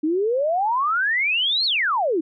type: exponential two-way sweep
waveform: sine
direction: up then down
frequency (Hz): 296.3 to 4442 to 296.3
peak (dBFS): -18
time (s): 0.03-2.21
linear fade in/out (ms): 10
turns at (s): 1.65
effects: none